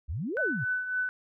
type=exponential two-way sweep; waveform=sine; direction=up then down; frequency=61.8 to 659 to 104.7 Hz; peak=-30 dBFS; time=0.08-0.65 s; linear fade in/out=20 ms; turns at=0.4 s
type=tone with tremolo; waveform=sine; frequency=1500 Hz; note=F#6; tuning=23 cents sharp; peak=-25 dBFS; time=0.37-1.09 s; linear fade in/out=0 ms; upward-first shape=triangle; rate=3.6 Hz; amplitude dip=65%
effects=none